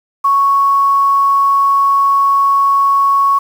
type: tone with quantisation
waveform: sine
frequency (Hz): 1108.7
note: C#6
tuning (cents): 0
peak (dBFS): -8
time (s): 0.24-3.39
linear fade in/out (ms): 10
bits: 6
effects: none